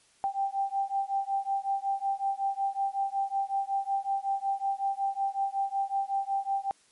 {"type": "beating tone pair", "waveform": "sine", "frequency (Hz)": [784, 789.4], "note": ["G5", "G5"], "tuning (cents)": [0, 12], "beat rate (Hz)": 5.4, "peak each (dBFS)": -30, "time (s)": [0.24, 6.71], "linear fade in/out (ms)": 0, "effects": ["white hiss -63 dBFS RMS until 6.91 s", "MP3 48 kbps"]}